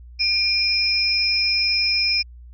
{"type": "tone cluster", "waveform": "sine", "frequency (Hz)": [2402, 5110, 5350], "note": ["D7", "D#8", "E8"], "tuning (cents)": [38, 45, 25], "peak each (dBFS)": [-22, -20, -24], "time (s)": [0.19, 2.23], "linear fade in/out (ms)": 20, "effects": ["added 60 Hz sine -39 dBFS peak until 2.53 s"]}